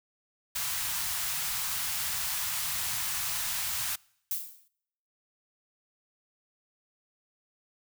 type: band-stop noise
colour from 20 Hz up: white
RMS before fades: -32 dBFS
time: 0.55-3.96 s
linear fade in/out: 10 ms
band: 160 to 790 Hz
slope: 24 dB/octave
type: noise with exponential decay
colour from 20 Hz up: violet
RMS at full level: -28 dBFS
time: 4.31-4.68 s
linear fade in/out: 1 ms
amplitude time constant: 80 ms
effects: noise-tail reverb RT60 0.8 s tail -26 dB re dry